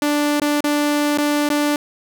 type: tone with dropouts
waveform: sawtooth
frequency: 293.7 Hz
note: D4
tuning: in tune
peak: -12 dBFS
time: 0.02-1.76 s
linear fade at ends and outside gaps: 2 ms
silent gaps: 0.399-0.417 / 0.606-0.641 / 1.176-1.183 / 1.49-1.501 s
effects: none